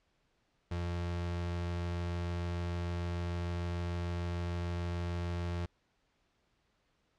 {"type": "tone", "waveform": "35% pulse", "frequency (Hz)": 86.7, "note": "F2", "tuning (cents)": -12, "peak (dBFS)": -32, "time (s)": [0.71, 5.66], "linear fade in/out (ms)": 5, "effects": ["pink hiss -75 dBFS RMS until 7.18 s", "low-pass 5000 Hz 12 dB/octave"]}